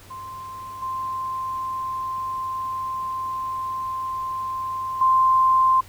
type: tone with level steps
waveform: sine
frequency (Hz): 1045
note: C6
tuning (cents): -2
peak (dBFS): -33 / -25 / -14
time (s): 0.1-5.81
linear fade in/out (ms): 10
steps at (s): 0.82 / 5.01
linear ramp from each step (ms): 5
effects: added 96 Hz sine -48 dBFS peak until 5.88 s + pink hiss -48 dBFS RMS until 5.88 s